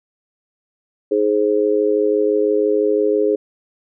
sine tone with amplitude modulation, 420.3 Hz, G#4, 21 cents sharp, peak -9 dBFS, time 1.11-3.36 s, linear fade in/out 10 ms, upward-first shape sine, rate 106 Hz, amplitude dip 100%, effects none

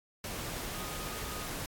sine tone in noise, 1244.5 Hz, D#6, in tune, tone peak -46 dBFS, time 0.74-1.47 s, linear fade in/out 2 ms, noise pink, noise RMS -39 dBFS, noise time 0.24-1.66 s, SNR -10 dB, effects AAC 64 kbps

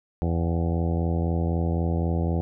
harmonic tone with a mistuned harmonic, 83.9 Hz, E2, 31 cents sharp, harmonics 1 / 2 / 3 / 4 / 5 / 6 / 7 / 8 / 9 / 10, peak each -24 / -27 / -34 / -33 / -37 / -36 / -39 / -42 / -39 / -46 dBFS, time 0.22-2.41 s, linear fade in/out 0 ms, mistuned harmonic 8, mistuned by +81 cents, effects none

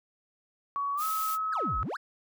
sine tone with pitch glide, 1125 to 1284.8 Hz, C#6 to E6, +25 to -45 cents, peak -28 dBFS, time 0.76-1.83 s, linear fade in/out 0 ms, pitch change +230 cents, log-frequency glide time 0.95-1.04 s
blue noise, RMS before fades -37 dBFS, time 0.97-1.38 s, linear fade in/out 50 ms
triangle exponential two-way sweep, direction down then up, 1824 to 43.65 to 1824 Hz, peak -30 dBFS, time 1.52-1.97 s, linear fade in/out 10 ms, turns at 1.79 s
effects none

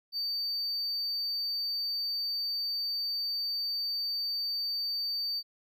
triangle tone, 4600 Hz, D8, 37 cents flat, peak -29 dBFS, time 0.12-5.43 s, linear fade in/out 50 ms, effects none

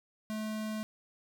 square tone, 216.1 Hz, A3, 31 cents flat, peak -35 dBFS, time 0.3-0.83 s, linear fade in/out 0 ms, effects none

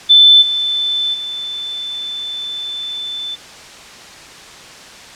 sine tone with level steps, 3523 Hz, A7, 1 cent sharp, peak -3 / -14 / -21 dBFS, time 0.09-3.36 s, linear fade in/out 20 ms, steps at 0.41 / 1.13 s, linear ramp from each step 20 ms, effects white hiss -36 dBFS RMS until 5.15 s + low-pass 6000 Hz 12 dB/octave

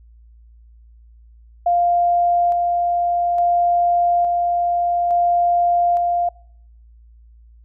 sine tone with tremolo, 698.5 Hz, F5, in tune, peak -13 dBFS, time 1.66-6.29 s, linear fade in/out 5 ms, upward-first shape square, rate 0.58 Hz, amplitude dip 25%, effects noise-tail reverb RT60 0.7 s tail -26 dB re dry + added 57 Hz sine -44 dBFS peak until 7.64 s

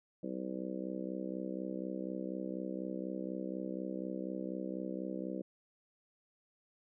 harmonic tone, 64.1 Hz, C2, 35 cents flat, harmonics 3 / 4 / 5 / 6 / 7 / 8 / 9, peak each -42 / -45 / -42 / -48 / -50 / -45 / -49 dBFS, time 0.23-5.42 s, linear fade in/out 5 ms, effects none

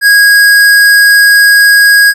sine tone with hard clipping, 1646 Hz, G#6, 16 cents flat, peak -3 dBFS, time 0.01-2.14 s, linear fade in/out 50 ms, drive 17 dB, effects none

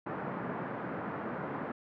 pink band-pass noise, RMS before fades -38 dBFS, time 0.06-1.72 s, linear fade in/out 5 ms, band 140 to 1600 Hz, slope 24 dB/octave, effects none

